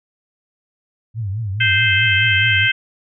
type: tone with vibrato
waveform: sine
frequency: 104.5 Hz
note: G#2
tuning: 11 cents sharp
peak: -20 dBFS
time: 1.14-2.69 s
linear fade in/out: 50 ms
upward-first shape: triangle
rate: 4.7 Hz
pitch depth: 210 cents each way
type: harmonic tone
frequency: 521 Hz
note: C5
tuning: 7 cents flat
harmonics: 3 / 4 / 5 / 6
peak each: -17 / -18 / -19 / -20 dBFS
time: 1.6-2.72 s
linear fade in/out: 10 ms
effects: none